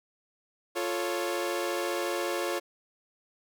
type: chord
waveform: sawtooth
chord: F augmented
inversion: none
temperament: equal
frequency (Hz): 349.2 / 440 / 554.4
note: F4 / A4 / C#5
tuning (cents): 0 / 0 / 0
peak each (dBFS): -28 / -32 / -29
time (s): 0.75-2.6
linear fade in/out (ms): 20
effects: none